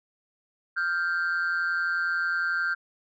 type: tone pair together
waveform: sine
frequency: 1396.9 / 1568 Hz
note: F6 / G6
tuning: 0 / 0 cents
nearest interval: major second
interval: 200 cents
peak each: -25 dBFS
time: 0.76-2.75 s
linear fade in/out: 20 ms
effects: tanh soft clip ceiling -21 dBFS